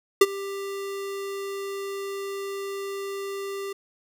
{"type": "tone with ADSR envelope", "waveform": "square", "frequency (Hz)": 395, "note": "G4", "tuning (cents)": 13, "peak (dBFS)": -10, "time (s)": [0.21, 3.73], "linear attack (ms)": 6, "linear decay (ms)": 37, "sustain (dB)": -21, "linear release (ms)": 7, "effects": []}